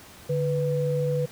sine tone pair together, 146.83 / 494.2 Hz, D3 / B4, 0 / +1 cents, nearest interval octave + major sixth, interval 2101 cents, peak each -25 dBFS, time 0.29-1.26 s, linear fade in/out 10 ms, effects pink hiss -47 dBFS RMS until 1.31 s + high-pass 60 Hz 12 dB/octave

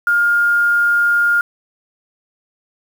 sine tone with quantisation, 1413 Hz, F6, 20 cents sharp, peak -11 dBFS, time 0.07-1.41 s, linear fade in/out 2 ms, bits 6, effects none

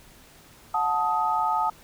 sine tone cluster, 730 / 876 / 1255 Hz, F#5 / A5 / D#6, -24 / -8 / +15 cents, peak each -29 / -24 / -26 dBFS, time 0.74-1.7 s, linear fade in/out 5 ms, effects pink hiss -52 dBFS RMS until 1.83 s

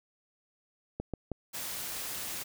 clicks, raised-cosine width 2 ms, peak -21 dBFS, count 3, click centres 1 / 1.137 / 1.317 s
white noise, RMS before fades -38 dBFS, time 1.53-2.44 s, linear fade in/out 20 ms
effects none

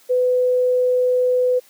sine tone, 501 Hz, B4, 25 cents sharp, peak -14 dBFS, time 0.09-1.6 s, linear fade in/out 20 ms, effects white hiss -52 dBFS RMS until 1.69 s + high-pass 200 Hz 12 dB/octave

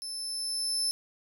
30% pulse tone with level ramp, 5270 Hz, E8, 1 cent flat, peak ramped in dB -32 to -22 dBFS, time 0.02-0.91 s, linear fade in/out 0 ms, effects none

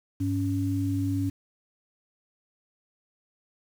sine tone pair together, 100.78 / 280 Hz, G2 / C#4, +48 / +18 cents, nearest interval octave + tritone, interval 1770 cents, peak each -27 dBFS, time 0.2-1.3 s, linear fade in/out 10 ms, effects 8-bit

